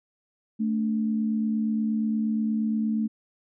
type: tone pair together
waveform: sine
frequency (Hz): 220.2 / 288.7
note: A3 / D4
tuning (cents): +2 / -30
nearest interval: perfect fourth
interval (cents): 468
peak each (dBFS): -23 / -33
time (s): 0.59-3.08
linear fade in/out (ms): 20
effects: none